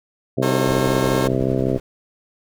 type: harmonic tone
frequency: 65.41 Hz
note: C2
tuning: in tune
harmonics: 2 / 3 / 4 / 5 / 6 / 7 / 8 / 9 / 10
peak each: -23 / -27 / -24 / -27 / -24 / -29 / -28 / -31 / -30 dBFS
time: 0.37-1.78 s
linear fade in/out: 10 ms
type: chord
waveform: 20% pulse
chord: D# diminished seventh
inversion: none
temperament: just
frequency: 311.1 / 373.4 / 448 / 537.6 Hz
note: D#4 / F#4 / A4 / C5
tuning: 0 / +16 / +31 / +47 cents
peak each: -24 / -25 / -22 / -20 dBFS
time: 0.42-1.28 s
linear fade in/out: 10 ms
type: noise with tremolo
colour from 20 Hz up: brown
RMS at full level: -31 dBFS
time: 0.67-1.8 s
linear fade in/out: 2 ms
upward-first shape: triangle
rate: 11 Hz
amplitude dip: 45%
effects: none